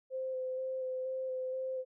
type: tone with vibrato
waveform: sine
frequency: 518 Hz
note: C5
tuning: 17 cents flat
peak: -34 dBFS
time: 0.1-1.85 s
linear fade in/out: 50 ms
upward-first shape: square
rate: 2.1 Hz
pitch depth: 12 cents each way
effects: none